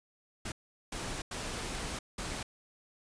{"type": "noise bursts at uneven times", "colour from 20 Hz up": "pink", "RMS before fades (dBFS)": -38, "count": 4, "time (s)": [[0.45, 0.52], [0.92, 1.22], [1.31, 1.99], [2.18, 2.43]], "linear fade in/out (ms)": 5, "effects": ["resampled to 22050 Hz"]}